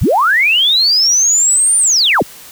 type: linear two-way sweep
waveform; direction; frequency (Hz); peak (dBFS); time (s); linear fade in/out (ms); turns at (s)
sine; up then down; 32.74 to 9200 to 32.74; -8; 0.01-2.23; 10; 1.78
effects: white hiss -36 dBFS RMS until 2.51 s